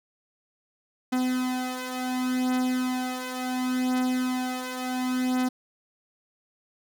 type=beating tone pair; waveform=45% pulse; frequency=253.4 / 254.1 Hz; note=B3 / B3; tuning=+45 / +49 cents; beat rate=0.7 Hz; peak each=-30 / -27 dBFS; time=1.12-5.49 s; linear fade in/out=10 ms; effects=none